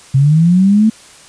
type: linear sweep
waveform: sine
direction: up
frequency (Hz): 130.81 to 223.6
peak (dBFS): -6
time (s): 0.14-0.9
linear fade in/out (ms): 10
effects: white hiss -40 dBFS RMS until 1.28 s + resampled to 22050 Hz